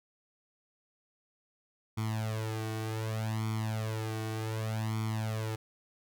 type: tone with flanger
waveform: sawtooth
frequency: 110 Hz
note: A2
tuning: in tune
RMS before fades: -34 dBFS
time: 1.97-5.56 s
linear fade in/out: 10 ms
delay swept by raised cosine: 0.89 to 2.69 ms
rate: 0.66 Hz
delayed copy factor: +0.95
effects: none